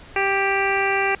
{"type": "harmonic tone with a mistuned harmonic", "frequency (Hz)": 392, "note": "G4", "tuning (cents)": 0, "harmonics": [1, 2, 3, 4, 5, 6, 7], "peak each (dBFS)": [-24, -24, -29, -27, -26, -25, -29], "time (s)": [0.16, 1.15], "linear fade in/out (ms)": 2, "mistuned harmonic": 4, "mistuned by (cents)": 19, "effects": ["pink hiss -44 dBFS RMS until 1.2 s", "resampled to 8000 Hz"]}